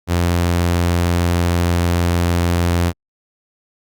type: tone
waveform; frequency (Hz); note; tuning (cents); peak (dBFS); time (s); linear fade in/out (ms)
sawtooth; 86.6; F2; -14; -10; 0.07-2.93; 50
effects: Opus 48 kbps